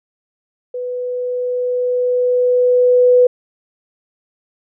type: tone with level ramp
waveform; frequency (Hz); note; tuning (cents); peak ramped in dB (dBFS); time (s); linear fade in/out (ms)
sine; 496; B4; +7; -21 to -6; 0.74-3.27; 5
effects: none